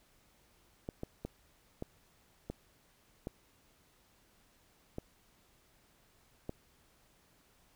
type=clicks; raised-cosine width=2 ms; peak=-25 dBFS; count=8; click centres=0.889 / 1.034 / 1.25 / 1.824 / 2.5 / 3.271 / 4.984 / 6.494 s; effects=pink hiss -68 dBFS RMS until 7.75 s